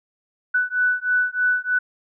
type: beating tone pair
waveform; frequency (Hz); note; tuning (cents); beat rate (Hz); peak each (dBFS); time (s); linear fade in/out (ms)
sine; 1488 / 1491.2; F#6 / F#6; +9 / +13; 3.2; -21 / -21; 0.54-1.79; 10
effects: none